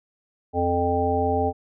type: harmonic tone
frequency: 87.31 Hz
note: F2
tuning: in tune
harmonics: 1 / 3 / 5 / 7 / 9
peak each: -27 / -28 / -25 / -28 / -24 dBFS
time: 0.53-1.53 s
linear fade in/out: 50 ms
effects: none